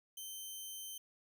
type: tone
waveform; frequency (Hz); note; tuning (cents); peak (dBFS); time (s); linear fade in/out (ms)
10% pulse; 3100; G7; -20; -36; 0.17-0.98; 5
effects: none